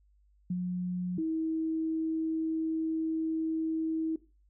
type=tone pair in turn; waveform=sine; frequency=180 / 320.7 Hz; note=F#3 / E4; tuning=-47 / -48 cents; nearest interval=minor seventh; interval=999 cents; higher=second; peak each=-28 dBFS; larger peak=neither; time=0.5-1.18 / 1.18-4.16 s; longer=second; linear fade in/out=5 ms; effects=noise-tail reverb RT60 0.3 s tail -17 dB re dry + added 50 Hz sine -62 dBFS peak until 4.49 s